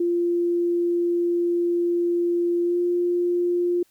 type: tone with pitch glide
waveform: sine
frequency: 346.3 to 351.1 Hz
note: F4 to F4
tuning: -15 to +9 cents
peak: -19 dBFS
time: 0-3.83 s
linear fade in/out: 5 ms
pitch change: +24 cents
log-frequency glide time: 2.63-2.78 s
effects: white hiss -63 dBFS RMS until 3.9 s